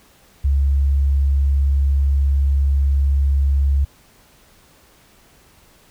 sine tone, 69.3 Hz, C#2, in tune, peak -13 dBFS, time 0.44-3.85 s, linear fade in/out 10 ms, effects pink hiss -52 dBFS RMS until 5.9 s

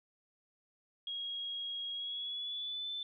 sine tone with pitch glide, 3289 to 3525 Hz, G#7 to A7, -18 to +2 cents, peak -37 dBFS, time 1.07-3.03 s, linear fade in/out 2 ms, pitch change +120 cents, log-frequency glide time 1.91-2.9 s, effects none

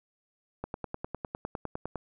click train, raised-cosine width 1 ms, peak -20 dBFS, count 14, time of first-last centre 0.64-1.957 s, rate 9.87 Hz, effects none

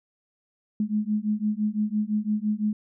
sine beating tone pair, 208.9 / 214.8 Hz, G#3 / A3, +10 / -41 cents, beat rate 5.9 Hz, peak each -26 / -26 dBFS, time 0.8-2.73 s, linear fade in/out 2 ms, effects none

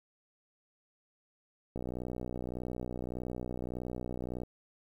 click train, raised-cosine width 2 ms, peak -25 dBFS, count 166, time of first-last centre 1.76-4.434 s, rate 61.7 Hz, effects 10-bit

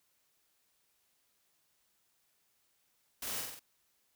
white noise with echo, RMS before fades -40 dBFS, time 3.22-3.41 s, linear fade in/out 5 ms, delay 46 ms, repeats 4, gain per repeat -3 dB, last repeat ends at 3.594 s, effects white hiss -75 dBFS RMS until 4.15 s

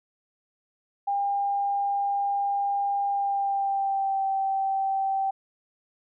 sine tone with pitch glide, 802 to 776.9 Hz, G5 to G5, +39 to -16 cents, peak -23 dBFS, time 1.07-5.31 s, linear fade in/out 10 ms, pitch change -55 cents, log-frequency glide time 3.08-4.26 s, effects none

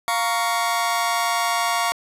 sawtooth chord, Bb minor, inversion second, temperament just, 699.2 / 932.3 / 1118.8 Hz, F5 / Bb5 / Db6, +2 / 0 / +16 cents, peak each -20 / -21 / -20 dBFS, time 0.08-1.92 s, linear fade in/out 0 ms, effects resampled to 32000 Hz + 9-bit

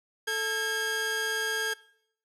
sawtooth tone pair together, 440 / 1623.3 Hz, A4 / G#6, 0 / -40 cents, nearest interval octave + major seventh, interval 2260 cents, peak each -30 / -25 dBFS, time 0.27-1.74 s, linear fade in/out 10 ms, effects noise-tail reverb RT60 0.7 s tail -22 dB re dry + low-pass 12000 Hz 12 dB/octave

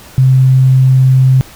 sine tone, 130.81 Hz, C3, in tune, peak -4 dBFS, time 0.18-1.41 s, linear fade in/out 0 ms, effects pink hiss -36 dBFS RMS until 1.55 s

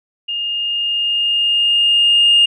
sine tone with level ramp, 2831 Hz, F7, 23 cents sharp, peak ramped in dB -19 to -6 dBFS, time 0.28-2.46 s, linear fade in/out 10 ms, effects tanh soft clip ceiling -4 dBFS

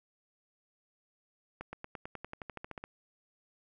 accelerating click train, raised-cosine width 0.5 ms, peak -26 dBFS, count 15, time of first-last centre 1.61-2.84 s, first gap 120 ms, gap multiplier 0.95, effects none

